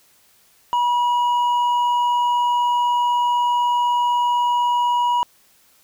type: tone with hard clipping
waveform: sine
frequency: 968 Hz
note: B5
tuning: 35 cents flat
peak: -17 dBFS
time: 0.73-5.23 s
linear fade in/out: 0 ms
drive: 4 dB
effects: white hiss -56 dBFS RMS until 5.83 s